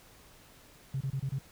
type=tone bursts; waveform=sine; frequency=134.9 Hz; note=C#3; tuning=47 cents flat; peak=-29 dBFS; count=5; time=0.94-1.387 s; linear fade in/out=5 ms; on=67 ms; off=28 ms; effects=tanh soft clip ceiling -25 dBFS + pink hiss -57 dBFS RMS until 1.51 s